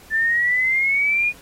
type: exponential sweep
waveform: sine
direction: up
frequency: 1760 to 2463 Hz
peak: -16 dBFS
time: 0.1-1.33 s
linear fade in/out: 50 ms
effects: pink hiss -47 dBFS RMS until 1.41 s + AAC 48 kbps